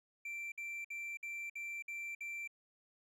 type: tone bursts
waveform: triangle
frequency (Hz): 2349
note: D7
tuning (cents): 0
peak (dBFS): -39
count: 7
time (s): 0.25-2.476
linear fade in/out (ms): 5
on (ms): 270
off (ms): 56
effects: none